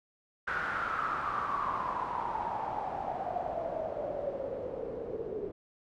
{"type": "noise with low-pass filter sweep", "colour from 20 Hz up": "white", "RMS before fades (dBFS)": -35, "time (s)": [0.47, 5.52], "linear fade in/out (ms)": 10, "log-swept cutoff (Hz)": [1500, 410], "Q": 8.1, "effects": []}